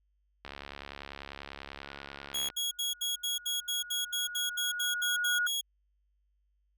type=click train; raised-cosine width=0.3 ms; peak=-25 dBFS; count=145; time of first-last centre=0.45-2.501 s; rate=70.2 Hz
type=tone with exponential growth; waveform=sine; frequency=1448 Hz; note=F#6; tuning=38 cents flat; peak=-26 dBFS; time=1.83-5.47 s; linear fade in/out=2 ms; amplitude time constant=790 ms
type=tone bursts; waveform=sawtooth; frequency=3322 Hz; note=G#7; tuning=in tune; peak=-27 dBFS; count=15; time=2.34-5.612 s; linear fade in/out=10 ms; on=150 ms; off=73 ms
effects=added 50 Hz sine -70 dBFS peak until 6.77 s